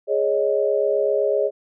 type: chord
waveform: sine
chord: Ab suspended fourth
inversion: none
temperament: equal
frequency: 415.3 / 554.4 / 622.3 Hz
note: Ab4 / Db5 / Eb5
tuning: 0 / 0 / 0 cents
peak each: -21 / -21 / -23 dBFS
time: 0.07-1.51 s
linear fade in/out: 50 ms
effects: none